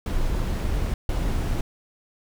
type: noise bursts at uneven times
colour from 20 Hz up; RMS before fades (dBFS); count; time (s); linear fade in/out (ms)
brown; -24; 2; 0.06-0.94 / 1.09-1.61; 2
effects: none